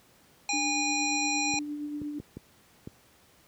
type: harmonic tone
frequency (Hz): 817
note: G#5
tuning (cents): -29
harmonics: 1 / 3 / 5 / 7 / 9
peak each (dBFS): -33 / -30 / -34 / -34 / -36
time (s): 0.49-1.59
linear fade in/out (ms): 2
type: tone with tremolo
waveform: sine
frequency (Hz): 294.9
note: D4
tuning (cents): +7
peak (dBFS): -31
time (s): 0.53-2.19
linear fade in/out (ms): 5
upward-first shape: sine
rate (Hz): 8.6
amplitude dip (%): 35
type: clicks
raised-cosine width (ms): 3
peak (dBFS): -25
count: 5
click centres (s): 1.539 / 2.017 / 2.2 / 2.37 / 2.874
effects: pink hiss -60 dBFS RMS until 3.47 s + high-pass 80 Hz 12 dB/octave